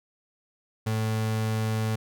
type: tone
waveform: 35% pulse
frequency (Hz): 110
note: A2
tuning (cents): 0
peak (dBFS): -23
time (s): 0.86-1.96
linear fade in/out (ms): 10
effects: none